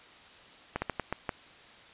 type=slowing click train; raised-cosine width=0.5 ms; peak=-15 dBFS; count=6; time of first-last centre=0.76-1.292 s; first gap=60 ms; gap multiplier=1.29; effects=white hiss -53 dBFS RMS until 1.93 s + resampled to 8000 Hz